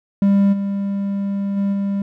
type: tone with level steps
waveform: triangle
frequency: 198.8 Hz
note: G3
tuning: 25 cents sharp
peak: -9 / -17 / -14 / -16 dBFS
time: 0.22-2.02 s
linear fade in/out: 2 ms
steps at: 0.52 / 1.56 / 1.72 s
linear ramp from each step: 20 ms
effects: none